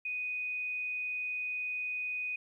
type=tone; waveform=sine; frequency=2489 Hz; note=D#7; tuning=in tune; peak=-33 dBFS; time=0.05-2.36 s; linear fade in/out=5 ms; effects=12-bit